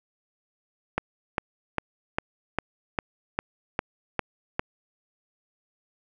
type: click train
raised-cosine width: 0.5 ms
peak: -9 dBFS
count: 10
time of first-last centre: 0.98-4.594 s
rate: 2.49 Hz
effects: none